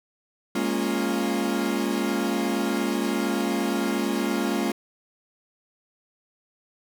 40% pulse chord, Bb minor seventh, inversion third, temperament equal with one note detuned, 204.4 / 233.1 / 277.2 / 349.2 Hz, Ab3 / Bb3 / Db4 / F4, -27 / 0 / 0 / 0 cents, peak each -28 dBFS, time 0.55-4.72 s, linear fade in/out 5 ms, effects none

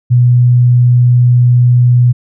sine tone, 122.8 Hz, B2, 9 cents flat, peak -4 dBFS, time 0.1-2.13 s, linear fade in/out 20 ms, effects none

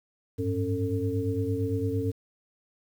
sine tone cluster, 96.8 / 105.6 / 274.2 / 448.1 Hz, G2 / G#2 / C#4 / A4, -21 / +29 / -19 / +32 cents, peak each -31 dBFS, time 0.38-2.12 s, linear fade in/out 20 ms, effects 9-bit

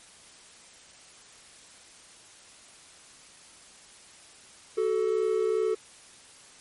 triangle tone pair together, 375.5 / 438 Hz, F#4 / A4, +26 / -8 cents, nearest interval minor third, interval 266 cents, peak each -26 / -23 dBFS, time 4.77-5.75 s, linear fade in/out 10 ms, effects white hiss -52 dBFS RMS until 6.6 s + MP3 48 kbps

